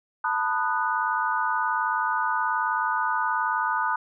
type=chord; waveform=sine; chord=B dominant seventh; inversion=third; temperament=just; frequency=889 / 987.8 / 1234.7 / 1481.6 Hz; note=A5 / B5 / D#6 / F#6; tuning=+18 / 0 / -14 / +2 cents; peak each=-28 dBFS; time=0.24-3.96 s; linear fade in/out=5 ms; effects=none